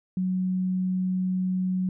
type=tone; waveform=sine; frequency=185 Hz; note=F#3; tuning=in tune; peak=-23 dBFS; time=0.17-1.89 s; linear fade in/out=2 ms; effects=none